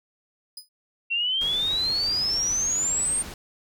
sawtooth tone with exponential decay, 4991 Hz, D#8, 5 cents sharp, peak -30 dBFS, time 0.57-0.69 s, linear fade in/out 5 ms, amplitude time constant 25 ms
sine exponential sweep, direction up, 2700 to 8870 Hz, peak -22 dBFS, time 1.1-3.23 s, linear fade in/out 20 ms
pink low-pass noise, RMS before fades -39 dBFS, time 1.41-3.34 s, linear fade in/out 2 ms, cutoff 11000 Hz, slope 12 dB/octave
effects none

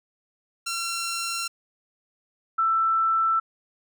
10% pulse / sine tone pair in turn, 1363 / 1329.6 Hz, F6 / E6, -43 / +15 cents, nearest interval unison, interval 42 cents, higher first, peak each -19 dBFS, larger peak neither, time 0.66-1.48 / 2.58-3.4 s, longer neither, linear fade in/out 10 ms, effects none

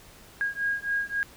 sine beating tone pair, 1632 / 1635.7 Hz, G#6 / G#6, -31 / -27 cents, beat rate 3.7 Hz, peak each -29 dBFS, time 0.41-1.23 s, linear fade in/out 0 ms, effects pink hiss -51 dBFS RMS until 1.36 s

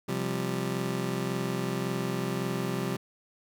25% pulse chord, C suspended fourth, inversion none, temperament just, 130.81 / 174.42 / 196.22 Hz, C3 / F3 / G3, 0 / -2 / +2 cents, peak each -30 dBFS, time 0.08-2.97 s, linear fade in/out 10 ms, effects none

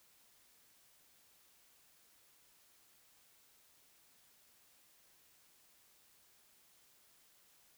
silence, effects white hiss -68 dBFS RMS until 7.77 s

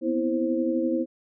sine tone cluster, 247 / 258.8 / 327.8 / 526 Hz, B3 / C4 / E4 / C5, 0 / -19 / -10 / +9 cents, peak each -28 / -32 / -25 / -29 dBFS, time 0.01-1.06 s, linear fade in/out 50 ms, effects none

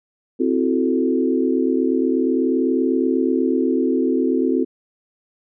sine chord, F# half-diminished seventh, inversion second, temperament equal with one note detuned, 261.6 / 329.6 / 370 / 438.7 Hz, C4 / E4 / F#4 / A4, 0 / 0 / 0 / -5 cents, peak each -19 / -22 / -22 / -24 dBFS, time 0.39-4.65 s, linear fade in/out 20 ms, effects none

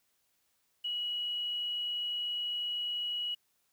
sine tone with quantisation, 2917 Hz, F#7, 25 cents flat, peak -32 dBFS, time 0.84-3.35 s, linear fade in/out 10 ms, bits 10, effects white hiss -75 dBFS RMS until 3.72 s

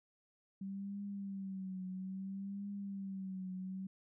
sine tone with vibrato, 193.3 Hz, G3, 24 cents flat, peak -40 dBFS, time 0.61-3.87 s, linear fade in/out 5 ms, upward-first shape triangle, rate 0.6 Hz, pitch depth 79 cents each way, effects none

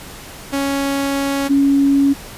sawtooth / sine tone pair in turn, 277.2 / 278.4 Hz, C#4 / C#4, 0 / +8 cents, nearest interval unison, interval 8 cents, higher second, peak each -13 / -10 dBFS, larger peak second, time 0.52-1.49 / 1.49-2.14 s, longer first, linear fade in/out 20 ms, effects pink hiss -35 dBFS RMS until 2.37 s + resampled to 32000 Hz

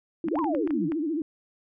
sine tone with vibrato, 312 Hz, D#4, 5 cents sharp, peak -25 dBFS, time 0.24-1.22 s, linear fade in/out 2 ms, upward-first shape sine, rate 14 Hz, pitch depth 150 cents each way
sine exponential two-way sweep, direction up then down, 139.1 to 1108.7 to 139.1 Hz, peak -27 dBFS, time 0.25-0.9 s, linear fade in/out 50 ms, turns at 0.39 s
clicks, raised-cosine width 0.5 ms, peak -23 dBFS, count 8, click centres 0.285 / 0.356 / 0.39 / 0.443 / 0.549 / 0.675 / 0.707 / 0.92 s
effects none

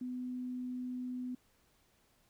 sine tone, 250.8 Hz, B3, 27 cents sharp, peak -37 dBFS, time 0.01-1.35 s, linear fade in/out 5 ms, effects pink hiss -71 dBFS RMS until 2.29 s

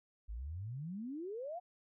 sine exponential sweep, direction up, 49.36 to 740 Hz, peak -40 dBFS, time 0.28-1.6 s, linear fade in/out 20 ms, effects none

